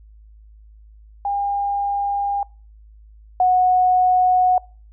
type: tone pair in turn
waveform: sine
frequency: 805 / 733.9 Hz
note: G5 / F#5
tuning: +46 / -14 cents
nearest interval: major second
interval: 160 cents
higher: first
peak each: -19 / -12 dBFS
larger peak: second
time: 1.25-2.43 / 3.4-4.58 s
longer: neither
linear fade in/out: 2 ms
effects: noise-tail reverb RT60 0.4 s tail -26 dB re dry + added 53 Hz sine -43 dBFS peak until 4.92 s